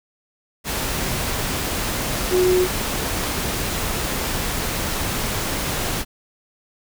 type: tone in noise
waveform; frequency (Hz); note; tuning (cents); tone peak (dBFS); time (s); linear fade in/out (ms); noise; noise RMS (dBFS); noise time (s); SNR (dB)
sine; 365.7; F#4; -20; -14; 2.3-2.68; 50; pink; -24; 0.64-6.05; +7
effects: none